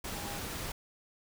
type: tone in noise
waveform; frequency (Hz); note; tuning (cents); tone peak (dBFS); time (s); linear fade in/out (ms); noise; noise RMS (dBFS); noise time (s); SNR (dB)
sine; 811; G#5; -41; -46; 0.15-0.39; 5; pink; -39; 0.04-0.72; -10
effects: none